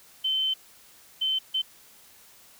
sine tone bursts at uneven times, 3077 Hz, G7, 33 cents flat, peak -23 dBFS, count 3, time 0.24-0.54 / 1.21-1.39 / 1.54-1.62 s, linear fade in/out 10 ms, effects white hiss -54 dBFS RMS until 2.59 s

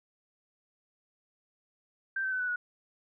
sine tone with pitch steps, 1568 / 1540.2 / 1512.8 / 1486 / 1459.6 Hz, G6 / G6 / F#6 / F#6 / F#6, 0 / -31 / +38 / +7 / -24 cents, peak -29 dBFS, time 2.16-2.56 s, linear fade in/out 5 ms, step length 80 ms, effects none

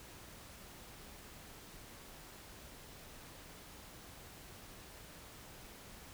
silence, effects pink hiss -54 dBFS RMS until 6.13 s

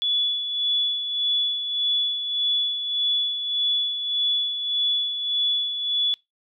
sine tone with tremolo, 3425 Hz, A7, 47 cents flat, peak -19 dBFS, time 0.02-6.14 s, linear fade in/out 0 ms, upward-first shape sine, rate 1.7 Hz, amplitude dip 55%, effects noise-tail reverb RT60 0.2 s tail -23 dB re dry

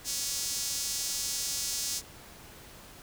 sawtooth tone with high-pass filter, 279.4 Hz, C#4, 14 cents sharp, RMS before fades -33 dBFS, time 0.04-2.02 s, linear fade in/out 50 ms, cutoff 5800 Hz, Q 1.7, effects pink hiss -50 dBFS RMS until 3.02 s

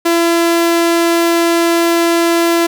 sawtooth tone, 337.7 Hz, E4, 42 cents sharp, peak -6 dBFS, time 0.05-2.67 s, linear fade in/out 10 ms, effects none

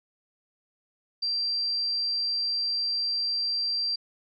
sine tone, 4714 Hz, D8, 6 cents sharp, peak -25 dBFS, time 1.22-3.96 s, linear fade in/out 10 ms, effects none

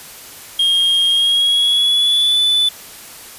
triangle tone with pitch glide, 3238 to 3491 Hz, G#7 to A7, -45 to -14 cents, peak -10 dBFS, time 0.59-2.69 s, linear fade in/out 5 ms, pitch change +131 cents, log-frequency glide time 1.11-2.39 s, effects white hiss -36 dBFS RMS until 3.38 s + resampled to 32000 Hz

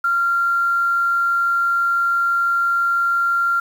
sine tone with quantisation, 1383 Hz, F6, 17 cents flat, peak -15 dBFS, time 0.04-3.6 s, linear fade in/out 5 ms, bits 7, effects none

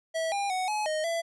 square tone with pitch steps, 650 / 803 / 743 / 848 / 620 / 669 Hz, E5 / G5 / F#5 / G#5 / D#5 / E5, -24 / +41 / +7 / +36 / -6 / +25 cents, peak -28 dBFS, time 0.14-1.22 s, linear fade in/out 20 ms, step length 180 ms, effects resampled to 24000 Hz

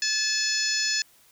harmonic tone, 864 Hz, A5, 32 cents flat, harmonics 2 / 3 / 4 / 5 / 6 / 7 / 8, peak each -30 / -33 / -37 / -31 / -27 / -34 / -31 dBFS, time 0.02-1.02 s, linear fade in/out 2 ms, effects white hiss -58 dBFS RMS until 1.31 s

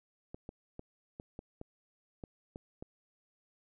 clicks, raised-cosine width 2 ms, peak -30 dBFS, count 9, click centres 0.345 / 0.491 / 0.794 / 1.199 / 1.391 / 1.614 / 2.238 / 2.559 / 2.825 s, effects none

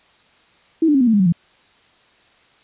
sine tone with pitch steps, 324.4 / 295.8 / 269.7 / 245.8 / 224.1 / 204.4 / 186.32 / 169.87 Hz, E4 / D4 / C#4 / B3 / A3 / G#3 / F#3 / F3, -28 / +13 / -47 / -8 / +32 / -27 / +12 / -48 cents, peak -11 dBFS, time 0.82-1.324 s, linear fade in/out 5 ms, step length 63 ms, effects white hiss -54 dBFS RMS until 2.63 s + resampled to 8000 Hz

